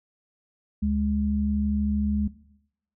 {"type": "tone pair together", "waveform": "sine", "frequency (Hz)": [73.43, 207.7], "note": ["D2", "G#3"], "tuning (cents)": [0, 0], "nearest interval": "octave + tritone", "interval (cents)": 1800, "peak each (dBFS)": [-26, -23], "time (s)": [0.82, 2.28], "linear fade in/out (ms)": 10, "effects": ["noise-tail reverb RT60 0.8 s tail -18 dB re dry"]}